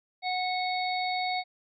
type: harmonic tone with a mistuned harmonic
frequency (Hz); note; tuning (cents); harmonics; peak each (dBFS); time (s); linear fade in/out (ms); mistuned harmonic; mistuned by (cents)
734; F#5; -14; 1 / 3 / 5 / 6; -29 / -34 / -38 / -38; 0.22-1.44; 50; 5; +48
effects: none